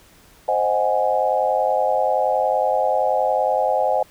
sine chord, Ab dominant seventh, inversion first, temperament equal, 523.3 / 622.3 / 740 / 830.6 Hz, C5 / Eb5 / Gb5 / Ab5, 0 / 0 / 0 / 0 cents, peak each -22 dBFS, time 0.48-4.03 s, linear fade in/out 5 ms, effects pink hiss -51 dBFS RMS until 4.1 s

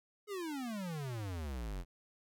square exponential sweep, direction down, 429.7 to 41.62 Hz, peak -39 dBFS, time 0.27-1.85 s, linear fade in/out 50 ms, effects none

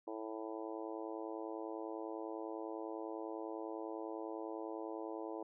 harmonic tone, 110 Hz, A2, in tune, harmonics 3 / 4 / 5 / 6 / 7 / 8 / 9, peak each -45 / -47 / -49 / -51 / -52 / -53 / -54 dBFS, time 0.07-5.43 s, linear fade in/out 5 ms, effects none

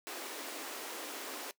pink high-pass noise, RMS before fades -43 dBFS, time 0.07-1.51 s, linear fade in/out 0 ms, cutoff 270 Hz, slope 48 dB/octave, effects noise-tail reverb RT60 0.1 s tail -19 dB re dry

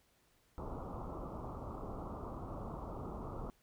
pink low-pass noise, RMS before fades -44 dBFS, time 0.58-3.5 s, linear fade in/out 0 ms, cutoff 1300 Hz, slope 96 dB/octave, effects pink hiss -72 dBFS RMS until 3.62 s

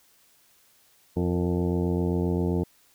harmonic tone with a mistuned harmonic, 87.6 Hz, F2, 6 cents sharp, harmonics 1 / 2 / 3 / 4 / 5 / 6 / 7 / 8 / 9 / 10, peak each -28 / -27 / -31 / -30 / -32 / -45 / -42 / -45 / -46 / -44 dBFS, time 1.16-2.64 s, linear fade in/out 10 ms, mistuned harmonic 5, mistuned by +48 cents, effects white hiss -61 dBFS RMS until 2.94 s

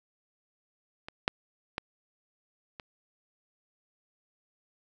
clicks, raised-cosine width 0.3 ms, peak -24 / -8 / -15 / -25 dBFS, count 4, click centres 1.085 / 1.279 / 1.781 / 2.798 s, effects none

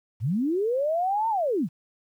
sine linear two-way sweep, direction up then down, 90.3 to 922 to 124.2 Hz, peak -22 dBFS, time 0.2-1.69 s, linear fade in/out 50 ms, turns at 1.29 s, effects 10-bit

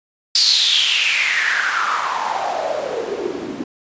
white noise with band-pass filter sweep, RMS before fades -19 dBFS, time 0.35-3.64 s, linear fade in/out 5 ms, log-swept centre 4800 to 270 Hz, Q 5.8, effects resampled to 16000 Hz

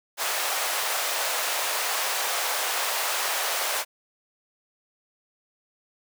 pink high-pass noise, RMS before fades -27 dBFS, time 0.17-3.85 s, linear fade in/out 50 ms, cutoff 590 Hz, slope 24 dB/octave, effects none

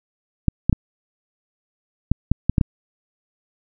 clicks, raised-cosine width 5 ms, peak -3 dBFS, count 8, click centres 0.483 / 0.696 / 0.728 / 2.116 / 2.316 / 2.496 / 2.582 / 2.612 s, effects none

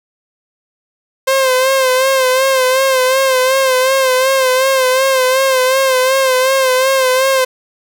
sawtooth tone with vibrato, 523.3 Hz, C5, in tune, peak -6 dBFS, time 1.27-7.45 s, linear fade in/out 10 ms, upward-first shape sine, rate 2.7 Hz, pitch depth 50 cents each way, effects none

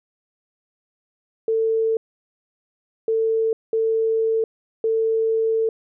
sine tone bursts at uneven times, 446.9 Hz, A4, 27 cents sharp, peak -17 dBFS, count 4, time 1.48-1.97 / 3.08-3.53 / 3.73-4.44 / 4.84-5.69 s, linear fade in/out 2 ms, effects none

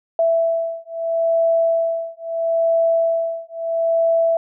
sine beating tone pair, 662 / 662.76 Hz, E5 / E5, +7 / +9 cents, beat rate 0.76 Hz, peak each -19 dBFS, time 0.19-4.37 s, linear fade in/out 2 ms, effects none

